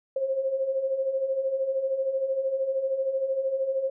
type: beating tone pair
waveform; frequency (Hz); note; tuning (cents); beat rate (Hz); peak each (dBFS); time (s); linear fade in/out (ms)
sine; 523.3 / 536.3; C5 / C5; 0 / +43; 13; -32 / -25; 0.16-3.9; 5
effects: none